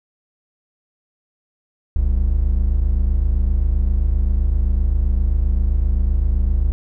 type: tone pair together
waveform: triangle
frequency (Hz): 40.33 / 68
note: E1 / C#2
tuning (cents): -37 / -33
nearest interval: major sixth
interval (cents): 904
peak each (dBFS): -15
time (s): 1.96-6.72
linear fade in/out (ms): 0
effects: none